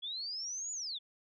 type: linear two-way sweep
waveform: sine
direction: up then down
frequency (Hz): 3322 to 6990 to 3322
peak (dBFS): -37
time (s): 0.02-0.99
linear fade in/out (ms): 20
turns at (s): 0.72
effects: none